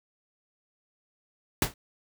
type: noise with exponential decay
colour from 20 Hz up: pink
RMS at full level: -19 dBFS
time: 1.62-1.74 s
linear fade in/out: 2 ms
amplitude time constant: 25 ms
effects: none